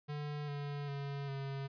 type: tone with pitch steps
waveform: square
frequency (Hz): 147.4 / 143.95 / 140.58 / 137.29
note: D3 / D3 / C#3 / C#3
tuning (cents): +7 / -34 / +25 / -16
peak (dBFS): -39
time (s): 0.08-1.68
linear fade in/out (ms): 20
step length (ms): 400
effects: resampled to 11025 Hz